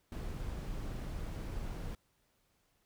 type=noise; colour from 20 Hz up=brown; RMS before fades=-40 dBFS; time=0.12-1.95 s; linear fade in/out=2 ms; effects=pink hiss -75 dBFS RMS until 2.85 s